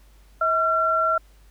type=tone pair together; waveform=sine; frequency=642.8 / 1362 Hz; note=E5 / F6; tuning=-44 / -44 cents; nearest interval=octave + minor second; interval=1300 cents; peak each=-24 / -19 dBFS; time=0.41-1.18 s; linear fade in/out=5 ms; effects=added 50 Hz sine -50 dBFS peak until 1.5 s + pink hiss -60 dBFS RMS until 1.5 s